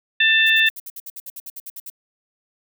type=harmonic tone; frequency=890 Hz; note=A5; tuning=20 cents sharp; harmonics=2 / 3 / 4; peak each=-16 / -18 / -19 dBFS; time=0.2-0.69 s; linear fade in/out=5 ms
type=noise bursts; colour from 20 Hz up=violet; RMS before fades=-34 dBFS; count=15; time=0.46-1.901 s; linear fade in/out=5 ms; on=41 ms; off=59 ms
effects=none

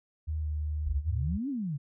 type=tone with pitch glide; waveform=sine; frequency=77.78 to 75.83 Hz; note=D#2 to D#2; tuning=0 to -44 cents; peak=-29 dBFS; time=0.27-1.38 s; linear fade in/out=20 ms; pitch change=-44 cents; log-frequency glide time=0.4-0.47 s
type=exponential two-way sweep; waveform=sine; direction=up then down; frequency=44.18 to 293.5 to 131.9 Hz; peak=-30 dBFS; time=0.85-1.78 s; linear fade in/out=20 ms; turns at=1.49 s
effects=none

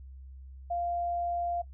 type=tone; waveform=sine; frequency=695 Hz; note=F5; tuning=9 cents flat; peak=-29 dBFS; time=0.7-1.62 s; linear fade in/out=10 ms; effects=noise-tail reverb RT60 0.1 s tail -17 dB re dry + added 66 Hz sine -44 dBFS peak until 1.73 s

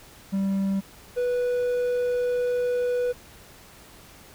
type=tone pair in turn; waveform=triangle; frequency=195 / 491.4 Hz; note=G3 / B4; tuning=-9 / -9 cents; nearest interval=octave + major third; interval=1600 cents; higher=second; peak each=-20 dBFS; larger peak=neither; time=0.32-0.81 / 1.16-3.13 s; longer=second; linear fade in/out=20 ms; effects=pink hiss -49 dBFS RMS until 4.34 s

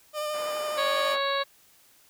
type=tone with vibrato; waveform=30% pulse; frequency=603 Hz; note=D5; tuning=46 cents sharp; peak=-26 dBFS; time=0.13-1.17 s; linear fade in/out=50 ms; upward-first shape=sine; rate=12 Hz; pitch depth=19 cents each way
type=band-pass noise; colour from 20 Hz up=pink; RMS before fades=-42 dBFS; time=0.33-1.19 s; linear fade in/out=20 ms; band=550 to 1600 Hz; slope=12 dB/octave
type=harmonic tone; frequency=554.4 Hz; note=C#5; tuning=in tune; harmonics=1 / 2 / 3 / 4 / 5 / 6 / 7 / 8; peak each=-29 / -29 / -33 / -37 / -41 / -43 / -32 / -40 dBFS; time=0.77-1.44 s; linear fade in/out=20 ms
effects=white hiss -59 dBFS RMS until 2.09 s

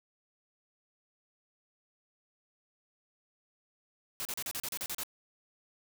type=noise bursts; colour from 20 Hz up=white; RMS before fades=-37 dBFS; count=10; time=4.2-5.034 s; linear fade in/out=0 ms; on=51 ms; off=36 ms; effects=none

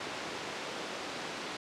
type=band-pass noise; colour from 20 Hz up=pink; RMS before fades=-40 dBFS; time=0-1.57 s; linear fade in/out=5 ms; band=280 to 5100 Hz; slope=12 dB/octave; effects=low-pass 9000 Hz 12 dB/octave

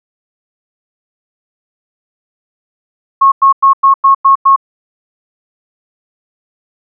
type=tone bursts; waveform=sine; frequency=1091 Hz; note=C#6; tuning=28 cents flat; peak=-3 dBFS; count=7; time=3.21-4.562 s; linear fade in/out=10 ms; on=110 ms; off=97 ms; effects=none

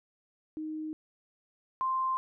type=tone pair in turn; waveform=sine; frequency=311.1 / 1046.4 Hz; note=D#4 / C6; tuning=0 / 0 cents; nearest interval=octave + major sixth; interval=2100 cents; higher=second; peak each=-34 / -27 dBFS; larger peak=second; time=0.57-0.93 / 1.81-2.17 s; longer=neither; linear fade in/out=0 ms; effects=none

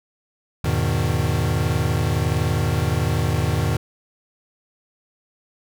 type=chord; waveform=square; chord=E major seventh; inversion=none; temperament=equal; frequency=82.41 / 103.83 / 123.47 / 155.56 Hz; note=E2 / G#2 / B2 / D#3; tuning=0 / 0 / 0 / 0 cents; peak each=-25 dBFS; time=0.64-3.77 s; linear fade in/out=5 ms; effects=none

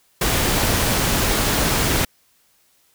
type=noise; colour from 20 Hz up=pink; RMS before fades=-19 dBFS; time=0.21-2.05 s; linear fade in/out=5 ms; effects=white hiss -60 dBFS RMS until 2.94 s

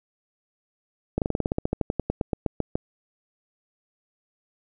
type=slowing click train; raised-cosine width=2 ms; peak=-10 dBFS; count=20; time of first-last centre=1.18-2.755 s; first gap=38 ms; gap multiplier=1.08; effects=none

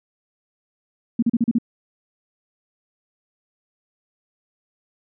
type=tone bursts; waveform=sine; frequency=233.1 Hz; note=A#3; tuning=in tune; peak=-14 dBFS; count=6; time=1.19-1.585 s; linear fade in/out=5 ms; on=35 ms; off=37 ms; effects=none

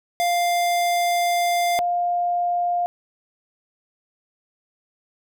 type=tone pair in turn; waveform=square / sine; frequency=698.5 / 703.4 Hz; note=F5 / F5; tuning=0 / +12 cents; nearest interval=unison; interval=12 cents; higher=second; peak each=-19 dBFS; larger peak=neither; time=0.2-1.79 / 1.79-2.86 s; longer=first; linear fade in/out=0 ms; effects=none

